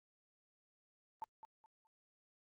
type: tone with echo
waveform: sine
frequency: 885 Hz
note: A5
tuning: 10 cents sharp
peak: -40 dBFS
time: 1.22-1.24 s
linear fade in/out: 0 ms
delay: 210 ms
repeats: 3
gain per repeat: -11 dB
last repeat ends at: 1.87 s
effects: Opus 32 kbps